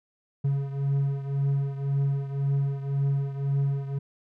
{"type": "beating tone pair", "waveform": "triangle", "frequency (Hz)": [138.59, 140.49], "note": ["C#3", "C#3"], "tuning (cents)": [0, 24], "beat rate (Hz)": 1.9, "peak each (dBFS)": [-23, -28], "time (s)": [0.44, 3.99], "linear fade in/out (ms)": 10, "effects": []}